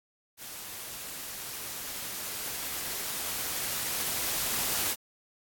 white noise with level ramp, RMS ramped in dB -42 to -29 dBFS, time 0.37-4.96 s, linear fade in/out 50 ms, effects AAC 64 kbps

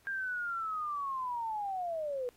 sine linear sweep, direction down, 1610 to 481.2 Hz, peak -33 dBFS, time 0.07-2.29 s, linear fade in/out 0 ms, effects pink hiss -66 dBFS RMS until 2.36 s + AAC 48 kbps

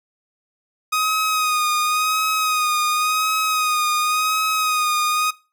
sawtooth tone with vibrato, 1249 Hz, D#6, 6 cents sharp, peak -14 dBFS, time 0.92-5.31 s, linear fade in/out 10 ms, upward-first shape sine, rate 0.92 Hz, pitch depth 36 cents each way, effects noise-tail reverb RT60 0.3 s tail -19 dB re dry

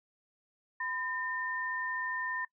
sine tone pair together, 1009 / 1812.4 Hz, B5 / A#6, +37 / -49 cents, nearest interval minor seventh, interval 1014 cents, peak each -38 / -34 dBFS, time 0.8-2.45 s, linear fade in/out 5 ms, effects noise-tail reverb RT60 0.1 s tail -22 dB re dry

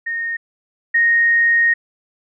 sine tone pair in turn, 1847 / 1862 Hz, A#6 / A#6, -16 / -2 cents, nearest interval unison, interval 14 cents, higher second, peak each -20 / -11 dBFS, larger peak second, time 0.06-0.37 / 0.94-1.74 s, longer second, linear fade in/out 10 ms, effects none

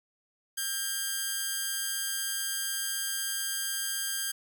5% pulse tone with amplitude modulation, 1599 Hz, G6, 34 cents sharp, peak -17 dBFS, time 0.57-4.32 s, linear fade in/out 10 ms, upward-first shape sine, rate 264 Hz, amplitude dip 45%, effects none

